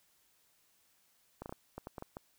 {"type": "clicks", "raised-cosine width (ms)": 1, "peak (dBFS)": -28, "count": 9, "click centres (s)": [1.42, 1.459, 1.494, 1.525, 1.78, 1.871, 1.982, 2.024, 2.169], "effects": ["white hiss -71 dBFS RMS until 2.38 s"]}